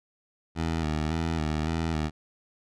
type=tone with vibrato; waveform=15% pulse; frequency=79.4 Hz; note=D#2; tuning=36 cents sharp; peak=-20 dBFS; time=0.55-2.11 s; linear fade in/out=50 ms; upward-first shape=square; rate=1.8 Hz; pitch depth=52 cents each way; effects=low-pass 6000 Hz 12 dB/octave